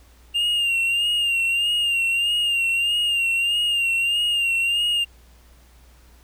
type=tone with vibrato; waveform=triangle; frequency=2794 Hz; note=F7; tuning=in tune; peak=-17 dBFS; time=0.34-5.05 s; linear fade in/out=20 ms; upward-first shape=sine; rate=1.6 Hz; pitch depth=48 cents each way; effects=added 60 Hz sine -49 dBFS peak until 6.23 s + pink hiss -56 dBFS RMS until 6.23 s